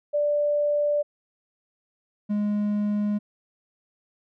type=tone pair in turn; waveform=sine / triangle; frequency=587.3 / 207.6 Hz; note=D5 / G#3; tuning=0 / 0 cents; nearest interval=octave + tritone; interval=1800 cents; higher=first; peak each=-20 dBFS; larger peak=neither; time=0.13-1.03 / 2.29-3.19 s; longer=neither; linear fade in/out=20 ms; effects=none